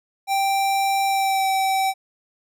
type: tone with pitch glide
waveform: square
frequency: 784 to 770.5 Hz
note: G5 to G5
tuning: 0 to -30 cents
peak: -19 dBFS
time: 0.27-1.94 s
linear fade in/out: 50 ms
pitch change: -30 cents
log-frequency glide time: 1.06-1.47 s
effects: none